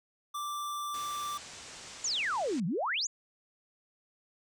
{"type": "tone", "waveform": "square", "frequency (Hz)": 1174.7, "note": "D6", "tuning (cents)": 0, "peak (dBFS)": -35, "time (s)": [0.34, 1.38], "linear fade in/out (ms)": 10}
{"type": "low-pass noise", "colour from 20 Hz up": "white", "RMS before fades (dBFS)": -48, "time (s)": [0.94, 2.6], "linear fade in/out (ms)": 2, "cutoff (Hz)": 8100, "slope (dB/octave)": 48}
{"type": "exponential two-way sweep", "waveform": "sine", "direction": "down then up", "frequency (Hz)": [7350, 154.6, 7350], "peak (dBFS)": -29, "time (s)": [2.04, 3.07], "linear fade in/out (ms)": 5, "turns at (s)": 2.66}
{"effects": []}